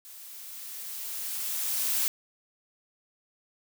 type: noise with level ramp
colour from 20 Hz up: blue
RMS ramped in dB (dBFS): -47 to -26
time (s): 0.05-2.08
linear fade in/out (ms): 0
effects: none